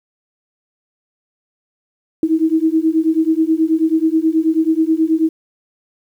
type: beating tone pair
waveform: sine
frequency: 315.8 / 325.1 Hz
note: D#4 / E4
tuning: +26 / -24 cents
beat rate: 9.3 Hz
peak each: -15 dBFS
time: 2.23-5.29 s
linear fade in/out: 2 ms
effects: 8-bit